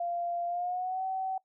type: tone with pitch glide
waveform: sine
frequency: 693 to 760.1 Hz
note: F5 to F#5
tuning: -14 to +46 cents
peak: -30 dBFS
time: 0-1.38 s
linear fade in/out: 5 ms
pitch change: +160 cents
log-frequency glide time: 0.47-1.04 s
effects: noise-tail reverb RT60 0.1 s tail -21 dB re dry

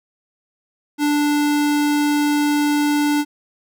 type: tone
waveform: square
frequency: 293.7 Hz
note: D4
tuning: in tune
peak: -16 dBFS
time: 0.98-3.25 s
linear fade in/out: 50 ms
effects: none

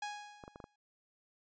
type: tone with exponential decay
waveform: sawtooth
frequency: 829 Hz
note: G#5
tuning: 3 cents flat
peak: -33 dBFS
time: 0.02-0.76 s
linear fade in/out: 5 ms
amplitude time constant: 160 ms
type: clicks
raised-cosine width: 1 ms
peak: -33 dBFS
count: 5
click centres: 0.438 / 0.479 / 0.559 / 0.602 / 0.641 s
effects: resampled to 16000 Hz

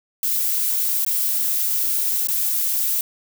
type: noise with dropouts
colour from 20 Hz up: violet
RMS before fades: -21 dBFS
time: 0.23-3.01 s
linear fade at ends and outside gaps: 1 ms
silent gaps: 1.049-1.064 / 2.272-2.285 s
effects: none

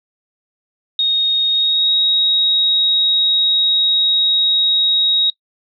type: tone with pitch glide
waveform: sine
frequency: 3729 to 3788 Hz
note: A#7 to A#7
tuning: 0 to +27 cents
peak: -12 dBFS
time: 0.99-5.3 s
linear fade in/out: 2 ms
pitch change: +27 cents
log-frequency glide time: 1.5-1.92 s
effects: noise-tail reverb RT60 0.1 s tail -21 dB re dry

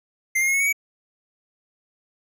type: tone with pitch steps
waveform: square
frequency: 2093 / 2127 / 2162 / 2197 / 2233 / 2269 Hz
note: C7 / C7 / C#7 / C#7 / C#7 / C#7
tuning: 0 / +28 / -44 / -16 / +12 / +40 cents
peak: -19 dBFS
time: 0.35-0.728 s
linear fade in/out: 10 ms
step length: 63 ms
effects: none

